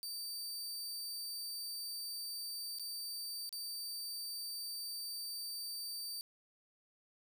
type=tone with dropouts; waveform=sawtooth; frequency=4632 Hz; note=D8; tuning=25 cents flat; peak=-38 dBFS; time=0.03-6.21 s; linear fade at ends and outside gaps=0 ms; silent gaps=2.786-2.796 / 3.492-3.527 s; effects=13-bit